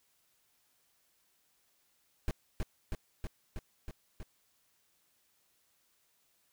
brown noise with echo, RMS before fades -31 dBFS, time 2.28-2.31 s, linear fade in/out 0 ms, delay 320 ms, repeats 6, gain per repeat -2 dB, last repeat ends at 4.23 s, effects white hiss -73 dBFS RMS until 6.52 s

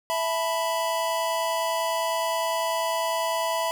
square chord, E suspended fourth, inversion none, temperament just, 659.3 / 879 / 988.9 Hz, E5 / A5 / B5, 0 / -2 / +2 cents, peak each -28 / -34 / -28 dBFS, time 0.1-3.71 s, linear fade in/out 0 ms, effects none

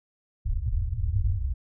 white low-pass noise, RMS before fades -26 dBFS, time 0.45-1.54 s, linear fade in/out 20 ms, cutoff 110 Hz, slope 96 dB/octave, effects none

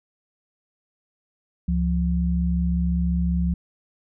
sine tone pair together, 69.4 / 174.88 Hz, C#2 / F3, +3 / +3 cents, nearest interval octave + major third, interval 1600 cents, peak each -22 dBFS, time 1.68-3.54 s, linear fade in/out 5 ms, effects none

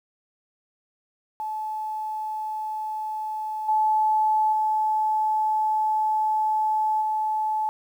sine tone with level steps, 864 Hz, A5, 32 cents flat, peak -27 / -18 / -20 / -22 dBFS, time 1.4-7.69 s, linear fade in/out 0 ms, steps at 3.68 / 4.52 / 7.01 s, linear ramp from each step 10 ms, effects 9-bit

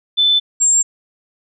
sine tone pair in turn, 3518 / 7426 Hz, A7 / A#8, -1 / -8 cents, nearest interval octave + minor second, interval 1293 cents, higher second, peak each -10 dBFS, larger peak neither, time 0.17-0.4 / 0.6-0.83 s, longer neither, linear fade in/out 20 ms, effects none

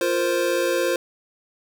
square chord, F suspended fourth, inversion none, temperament equal, 349.2 / 466.2 / 523.3 Hz, F4 / Bb4 / C5, 0 / 0 / 0 cents, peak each -25 / -28 / -23 dBFS, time 0.01-0.96 s, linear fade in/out 2 ms, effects none

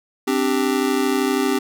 square chord, C suspended second, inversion none, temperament just, 261.6 / 294.3 / 392.4 Hz, C4 / D4 / G4, 0 / +4 / +2 cents, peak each -22 / -24 / -22 dBFS, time 0.27-1.59 s, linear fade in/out 10 ms, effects none

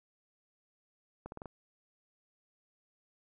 accelerating click train, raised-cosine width 1 ms, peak -29 dBFS, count 5, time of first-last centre 1.26-1.457 s, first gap 61 ms, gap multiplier 0.86, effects none

